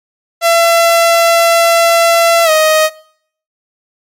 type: tone with pitch glide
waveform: sawtooth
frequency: 674 to 625.2 Hz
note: E5 to D#5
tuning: +38 to +8 cents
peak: -3 dBFS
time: 0.41-2.9 s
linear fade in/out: 50 ms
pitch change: -130 cents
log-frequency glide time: 2.44-2.5 s
effects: noise-tail reverb RT60 0.6 s tail -21 dB re dry + MP3 64 kbps